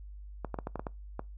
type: clicks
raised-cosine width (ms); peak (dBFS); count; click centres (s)
1; -21; 8; 0.447 / 0.543 / 0.588 / 0.671 / 0.757 / 0.795 / 0.868 / 1.194
effects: noise-tail reverb RT60 0.2 s tail -23 dB re dry + added 50 Hz sine -43 dBFS peak until 1.37 s